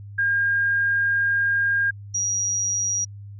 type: tone pair in turn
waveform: sine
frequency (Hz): 1614 / 5752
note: G#6 / F#8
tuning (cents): -50 / -50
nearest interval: octave + minor seventh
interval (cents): 2200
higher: second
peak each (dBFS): -18 / -21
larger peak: first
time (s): 0.18-1.91 / 2.14-3.05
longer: first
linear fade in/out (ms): 10
effects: added 101 Hz sine -36 dBFS peak until 3.39 s